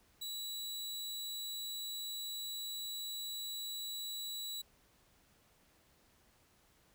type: tone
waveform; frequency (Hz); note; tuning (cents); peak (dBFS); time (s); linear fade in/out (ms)
sawtooth; 3923; B7; -12; -37; 0.21-4.62; 10
effects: pink hiss -69 dBFS RMS until 6.94 s